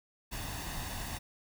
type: noise with comb filter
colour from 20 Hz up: pink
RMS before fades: -39 dBFS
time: 0.31-1.19 s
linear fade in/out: 20 ms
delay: 1.1 ms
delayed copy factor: +0.55
effects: none